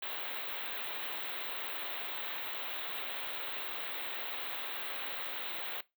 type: band-stop noise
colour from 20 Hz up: white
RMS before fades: -39 dBFS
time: 0.02-5.81 s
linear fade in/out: 5 ms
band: 4000 to 16000 Hz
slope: 96 dB/octave
effects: noise-tail reverb RT60 0.2 s tail -19 dB re dry + high-pass 400 Hz 12 dB/octave